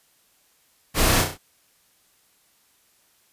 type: noise with echo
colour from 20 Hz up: pink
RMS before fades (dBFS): -20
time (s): 0.94-1.25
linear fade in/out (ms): 50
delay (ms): 33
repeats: 4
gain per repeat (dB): -5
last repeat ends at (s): 1.382
effects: white hiss -62 dBFS RMS until 3.32 s + resampled to 32000 Hz